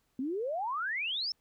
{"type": "exponential sweep", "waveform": "sine", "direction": "up", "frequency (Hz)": [246.9, 5470], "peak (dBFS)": -31, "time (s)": [0.19, 1.32], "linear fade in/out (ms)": 2, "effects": ["pink hiss -75 dBFS RMS until 1.4 s"]}